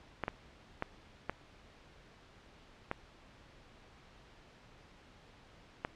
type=clicks; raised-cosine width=0.5 ms; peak=-19 dBFS; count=6; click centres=0.237 / 0.281 / 0.824 / 1.296 / 2.914 / 5.849 s; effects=pink hiss -59 dBFS RMS until 5.95 s + low-pass 4000 Hz 12 dB/octave